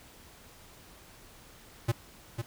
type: tone with echo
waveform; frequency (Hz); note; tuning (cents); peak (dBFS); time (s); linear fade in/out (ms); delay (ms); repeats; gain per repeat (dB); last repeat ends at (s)
square; 116.2; A#2; -5; -24; 1.88-1.92; 10; 500; 1; -7; 2.42
effects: pink hiss -54 dBFS RMS until 2.46 s